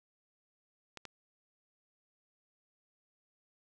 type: clicks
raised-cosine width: 0.2 ms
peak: -27 dBFS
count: 2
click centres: 0.973 / 1.053 s
effects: none